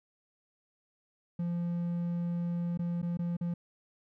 triangle tone with dropouts, 172.6 Hz, F3, 20 cents flat, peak -28 dBFS, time 1.39-3.54 s, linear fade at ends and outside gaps 5 ms, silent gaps 2.775-2.791 / 3.018-3.027 / 3.172-3.19 / 3.368-3.41 s, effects none

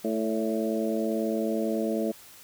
harmonic tone with a mistuned harmonic, 110.3 Hz, A2, 5 cents sharp, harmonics 2 / 3 / 4 / 5 / 6, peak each -29 / -31 / -32 / -33 / -34 dBFS, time 0.04-2.12 s, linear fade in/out 10 ms, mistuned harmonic 5, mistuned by +37 cents, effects white hiss -50 dBFS RMS until 2.43 s

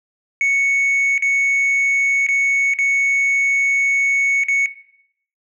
sine tone with dropouts, 2217 Hz, C#7, in tune, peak -11 dBFS, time 0.41-4.66 s, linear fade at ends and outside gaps 1 ms, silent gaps 1.179-1.223 / 2.266-2.287 / 2.737-2.787 / 4.436-4.484 s, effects noise-tail reverb RT60 0.7 s tail -17 dB re dry + tanh soft clip ceiling -13 dBFS

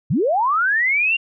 sine linear sweep, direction up, 103.5 to 2814 Hz, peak -15 dBFS, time 0.1-1.17 s, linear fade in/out 10 ms, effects none

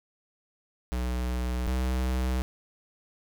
square tone pair in turn, 61.74 / 63.51 Hz, B1 / B1, 0 / +49 cents, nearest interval unison, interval 49 cents, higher second, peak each -28 / -26 dBFS, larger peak second, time 0.92-1.67 / 1.67-2.42 s, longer neither, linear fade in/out 0 ms, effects none

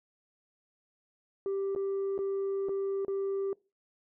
sine tone with dropouts, 392 Hz, G4, in tune, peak -27 dBFS, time 1.46-3.53 s, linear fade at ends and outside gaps 1 ms, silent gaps 1.75-1.761 / 2.179-2.189 / 2.686-2.692 / 3.049-3.081 s, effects noise-tail reverb RT60 0.3 s tail -25 dB re dry + tanh soft clip ceiling -28 dBFS

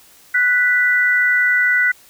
sine tone pair together, 1480 / 1975.5 Hz, F#6 / B6, 0 / 0 cents, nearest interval perfect fourth, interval 500 cents, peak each -15 dBFS, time 0.34-1.92 s, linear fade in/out 10 ms, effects white hiss -48 dBFS RMS until 2.09 s

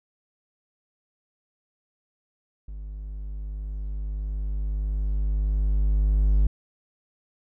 triangle tone with level ramp, 50.8 Hz, G#1, 38 cents flat, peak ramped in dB -32 to -14 dBFS, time 2.68-6.47 s, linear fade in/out 5 ms, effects none

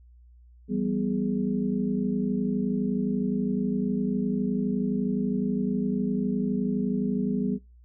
sine tone cluster, 167.7 / 195.3 / 247.2 / 416.5 Hz, E3 / G3 / B3 / G#4, +30 / -6 / +2 / +5 cents, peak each -35 / -27 / -28 / -34 dBFS, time 0.68-7.59 s, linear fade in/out 50 ms, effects noise-tail reverb RT60 0.3 s tail -25 dB re dry + added 60 Hz sine -50 dBFS peak until 7.84 s

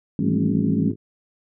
harmonic tone, 52.4 Hz, G#1, 16 cents sharp, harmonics 2 / 3 / 4 / 5 / 6 / 7 / 8, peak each -29 / -31 / -32 / -33 / -34 / -34 / -35 dBFS, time 0.19-0.96 s, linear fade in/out 50 ms
sine chord, A dominant seventh, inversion second, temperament just, 165 / 198 / 220 / 275 Hz, E3 / G3 / A3 / C#4, +2 / +18 / 0 / -14 cents, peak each -24 dBFS, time 0.19-0.91 s, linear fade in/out 2 ms
effects none

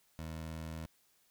20% pulse tone, 80.3 Hz, E2, 45 cents flat, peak -36 dBFS, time 0.19-0.86 s, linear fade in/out 0 ms, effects white hiss -71 dBFS RMS until 1.3 s

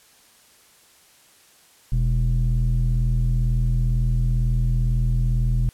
square tone with low-pass filter, 41.05 Hz, E1, 6 cents flat, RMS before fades -20 dBFS, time 1.92-5.69 s, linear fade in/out 0 ms, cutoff 140 Hz, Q 3, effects white hiss -54 dBFS RMS until 5.73 s + low-pass 12000 Hz 12 dB/octave

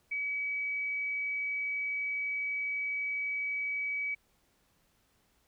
sine tone, 2278 Hz, C#7, 47 cents sharp, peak -31 dBFS, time 0.11-4.15 s, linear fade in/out 10 ms, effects pink hiss -71 dBFS RMS until 5.47 s

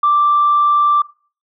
sine tone, 1174.7 Hz, D6, in tune, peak -9 dBFS, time 0.03-1.02 s, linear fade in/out 5 ms, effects noise-tail reverb RT60 0.4 s tail -21 dB re dry + tanh soft clip ceiling -5 dBFS

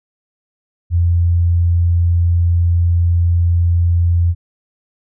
sine tone, 86 Hz, F2, 26 cents flat, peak -10 dBFS, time 0.9-4.35 s, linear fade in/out 50 ms, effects none

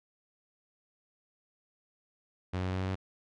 sawtooth tone with pitch steps, 91.6 / 92.24 / 92.88 / 93.52 / 94.18 / 94.83 Hz, F#2 / F#2 / F#2 / F#2 / F#2 / F#2, -17 / -5 / +7 / +19 / +31 / +43 cents, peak -27 dBFS, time 2.53-2.956 s, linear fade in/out 10 ms, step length 71 ms, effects low-pass 4000 Hz 12 dB/octave

